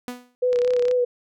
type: tone with exponential decay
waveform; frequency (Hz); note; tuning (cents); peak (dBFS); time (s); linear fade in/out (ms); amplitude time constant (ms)
sawtooth; 246.9; B3; 0; -23; 0.08-0.35; 0; 58
type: tone with vibrato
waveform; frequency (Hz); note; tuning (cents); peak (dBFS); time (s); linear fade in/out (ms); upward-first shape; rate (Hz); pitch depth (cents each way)
sine; 493.9; B4; 0; -17; 0.42-1.05; 10; sine; 4.4; 24
type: click train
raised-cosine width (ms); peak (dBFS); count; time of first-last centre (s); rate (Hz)
0.2; -18; 14; 0.53-0.912; 34
effects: none